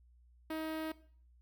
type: tone with notch filter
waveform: sawtooth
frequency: 316.3 Hz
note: D#4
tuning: 29 cents sharp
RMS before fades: -39 dBFS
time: 0.5-0.92 s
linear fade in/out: 5 ms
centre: 6800 Hz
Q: 0.68
effects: noise-tail reverb RT60 0.5 s tail -17 dB re dry + added 60 Hz sine -61 dBFS peak until 1.41 s